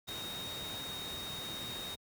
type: tone in noise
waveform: sine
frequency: 3729 Hz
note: A#7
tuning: in tune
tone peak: -41 dBFS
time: 0.07-1.96 s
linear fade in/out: 20 ms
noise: pink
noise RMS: -44 dBFS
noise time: 0.07-1.96 s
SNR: 0 dB
effects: high-pass 80 Hz 12 dB/octave